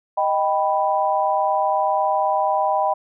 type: chord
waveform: sine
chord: Eb augmented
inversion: none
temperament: equal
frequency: 622.3 / 784 / 987.8 Hz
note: Eb5 / G5 / B5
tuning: 0 / 0 / 0 cents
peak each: -22 / -20 / -22 dBFS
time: 0.17-2.94 s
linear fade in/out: 10 ms
effects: none